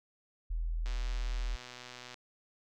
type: tone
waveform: sine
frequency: 41.01 Hz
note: E1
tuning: 8 cents flat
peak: -31 dBFS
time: 0.5-1.56 s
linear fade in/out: 10 ms
type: click train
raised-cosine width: 0.2 ms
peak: -29 dBFS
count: 160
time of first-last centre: 0.86-2.142 s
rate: 124 Hz
effects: none